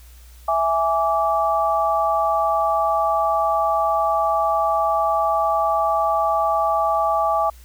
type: tone cluster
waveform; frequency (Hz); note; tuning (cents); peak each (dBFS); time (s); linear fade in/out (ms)
sine; 660 / 829 / 1160; E5 / G#5 / D6; +2 / -3 / -22; -21; 0.48-7.5; 5
effects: added 60 Hz sine -42 dBFS peak until 7.64 s + white hiss -52 dBFS RMS until 7.64 s